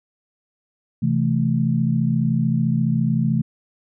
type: chord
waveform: sine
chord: A minor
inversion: first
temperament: equal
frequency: 130.81 / 164.81 / 220 Hz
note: C3 / E3 / A3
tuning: 0 / 0 / 0 cents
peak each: -21 dBFS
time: 1.02-3.42 s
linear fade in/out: 10 ms
effects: none